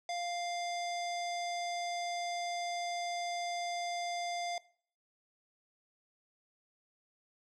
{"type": "tone with low-pass filter", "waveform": "square", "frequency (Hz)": 698.5, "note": "F5", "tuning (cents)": 0, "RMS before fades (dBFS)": -37, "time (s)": [0.09, 4.58], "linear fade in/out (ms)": 2, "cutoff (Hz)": 6000, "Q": 1.7, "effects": ["noise-tail reverb RT60 0.5 s tail -20 dB re dry"]}